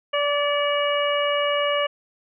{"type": "harmonic tone with a mistuned harmonic", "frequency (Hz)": 579, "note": "D5", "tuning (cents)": -25, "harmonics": [1, 2, 3, 4, 5], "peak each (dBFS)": [-22, -26, -31, -30, -27], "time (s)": [0.13, 1.87], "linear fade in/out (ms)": 10, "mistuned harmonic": 4, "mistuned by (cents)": -24, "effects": []}